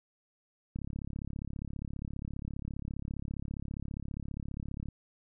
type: click train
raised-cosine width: 5 ms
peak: -26 dBFS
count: 145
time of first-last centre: 0.76-4.886 s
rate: 34.9 Hz
effects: none